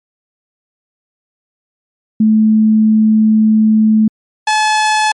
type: tone pair in turn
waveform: sine / sawtooth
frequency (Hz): 217.4 / 859.1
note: A3 / A5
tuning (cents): -21 / -42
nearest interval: 2 octaves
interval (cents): 2379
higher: second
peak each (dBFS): -6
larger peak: neither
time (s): 2.2-4.08 / 4.47-5.12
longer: first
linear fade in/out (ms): 5
effects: low-pass 9000 Hz 12 dB/octave + MP3 48 kbps